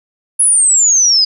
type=exponential sweep; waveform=sine; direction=down; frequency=10530 to 4910 Hz; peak=-7 dBFS; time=0.39-1.25 s; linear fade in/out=10 ms; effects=none